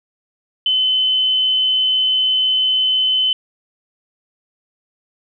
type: tone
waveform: sine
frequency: 3042 Hz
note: F#7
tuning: 47 cents sharp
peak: -13 dBFS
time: 0.66-3.33 s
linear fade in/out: 2 ms
effects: none